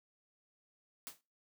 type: noise with exponential decay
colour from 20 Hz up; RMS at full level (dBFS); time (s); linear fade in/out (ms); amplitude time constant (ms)
white; -42; 1.07-1.21; 0; 29
effects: noise-tail reverb RT60 0.3 s tail -23 dB re dry + high-pass 100 Hz 12 dB/octave